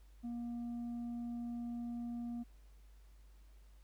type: tone with tanh clipping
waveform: triangle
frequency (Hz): 237.4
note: A#3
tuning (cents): +32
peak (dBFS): -40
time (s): 0.23-2.44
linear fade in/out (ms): 20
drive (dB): 8
effects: added 50 Hz sine -57 dBFS peak until 3.83 s + pink hiss -73 dBFS RMS until 3.83 s